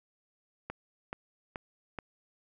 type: click train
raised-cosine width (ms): 0.5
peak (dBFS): -22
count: 4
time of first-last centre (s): 0.7-1.988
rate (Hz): 2.33
effects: none